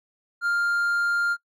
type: tone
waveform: triangle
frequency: 1400 Hz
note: F6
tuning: 4 cents sharp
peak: -19 dBFS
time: 0.41-1.37 s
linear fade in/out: 50 ms
effects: noise-tail reverb RT60 0.1 s tail -23 dB re dry